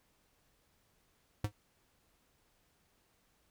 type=tone with exponential decay; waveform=square; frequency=104 Hz; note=G#2; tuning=3 cents sharp; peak=-28 dBFS; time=1.44-1.52 s; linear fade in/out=5 ms; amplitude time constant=16 ms; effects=pink hiss -73 dBFS RMS until 3.5 s